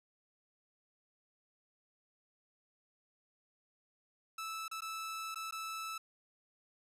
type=tone with dropouts; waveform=sawtooth; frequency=1313 Hz; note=E6; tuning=7 cents flat; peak=-36 dBFS; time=4.38-5.98 s; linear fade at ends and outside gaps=5 ms; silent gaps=4.681-4.713 / 4.807-4.819 / 5.346-5.357 / 5.51-5.523 s; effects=resampled to 32000 Hz